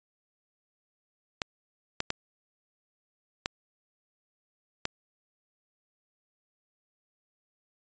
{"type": "clicks", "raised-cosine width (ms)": 0.2, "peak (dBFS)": -11, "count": 5, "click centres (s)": [1.418, 2.004, 2.104, 3.459, 4.854], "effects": ["resampled to 16000 Hz"]}